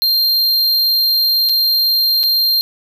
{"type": "tone with dropouts", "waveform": "square", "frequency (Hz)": 4186, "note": "C8", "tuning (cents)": 0, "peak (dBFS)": -12, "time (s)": [0.02, 2.61], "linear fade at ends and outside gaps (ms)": 0, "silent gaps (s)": [[1.489, 1.494], [2.232, 2.237]], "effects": []}